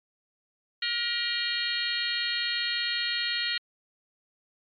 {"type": "harmonic tone with a mistuned harmonic", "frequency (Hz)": 474.6, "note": "A#4", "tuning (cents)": 31, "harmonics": [3, 4, 5, 6, 7, 8, 9], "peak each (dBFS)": [-37, -32, -37, -34, -35, -36, -32], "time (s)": [0.82, 3.58], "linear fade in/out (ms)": 5, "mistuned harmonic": 7, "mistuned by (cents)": -74, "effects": ["MP3 64 kbps"]}